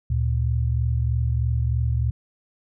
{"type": "tone pair together", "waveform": "sine", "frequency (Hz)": [73.37, 116.54], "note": ["D2", "A#2"], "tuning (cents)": [-1, 0], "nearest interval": "minor sixth", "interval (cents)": 801, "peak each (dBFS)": [-22, -22], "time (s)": [0.1, 2.11], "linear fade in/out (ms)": 5, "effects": []}